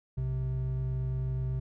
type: tone pair together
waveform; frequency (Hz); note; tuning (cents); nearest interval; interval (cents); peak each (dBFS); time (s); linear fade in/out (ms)
triangle; 61.1 / 129.27; B1 / C3; -18 / -21; octave + minor second; 1297; -33 / -28; 0.17-1.6; 10
effects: none